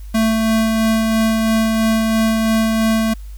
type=tone with tremolo; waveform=square; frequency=222.2 Hz; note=A3; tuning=17 cents sharp; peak=-13 dBFS; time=0.14-3.14 s; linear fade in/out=10 ms; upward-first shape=sine; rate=3 Hz; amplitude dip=25%; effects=added 50 Hz sine -29 dBFS peak until 3.37 s + white hiss -51 dBFS RMS until 3.37 s